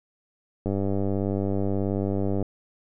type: click train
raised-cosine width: 2 ms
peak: -14 dBFS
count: 175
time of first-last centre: 0.66-2.426 s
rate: 98.5 Hz
effects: none